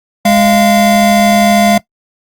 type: tone pair together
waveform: square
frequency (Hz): 206.2 / 691.4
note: G#3 / F5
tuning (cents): -12 / -18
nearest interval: octave + major sixth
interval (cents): 2094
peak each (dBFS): -10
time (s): 0.25-1.78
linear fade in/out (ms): 5
effects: noise-tail reverb RT60 0.1 s tail -19 dB re dry + Opus 48 kbps